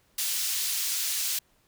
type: high-pass noise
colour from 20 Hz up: pink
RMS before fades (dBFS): -29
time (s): 0.18-1.39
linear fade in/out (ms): 5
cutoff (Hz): 4000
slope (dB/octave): 12
effects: pink hiss -66 dBFS RMS until 1.67 s